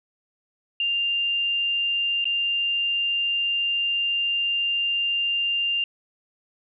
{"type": "tone with dropouts", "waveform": "sine", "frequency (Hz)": 2794, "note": "F7", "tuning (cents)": 0, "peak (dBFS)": -21, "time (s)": [0.8, 5.84], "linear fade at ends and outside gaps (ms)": 2, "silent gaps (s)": [2.243, 2.254], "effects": []}